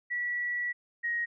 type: tone pair in turn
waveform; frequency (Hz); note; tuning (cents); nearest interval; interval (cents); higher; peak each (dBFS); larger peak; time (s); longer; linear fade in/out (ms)
sine; 1943 / 1883.3; B6 / A#6; -29 / +17; minor second; 54; first; -29 / -28; second; 0.1-0.73 / 1.03-1.26; first; 20
effects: none